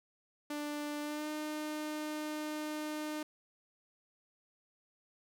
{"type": "tone with pitch glide", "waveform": "sawtooth", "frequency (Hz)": [295.1, 304.4], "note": ["D4", "D#4"], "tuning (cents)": [8, -38], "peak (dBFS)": -33, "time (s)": [0.5, 3.23], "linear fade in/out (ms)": 5, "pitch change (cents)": 54, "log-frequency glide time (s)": [1.01, 1.29], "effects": []}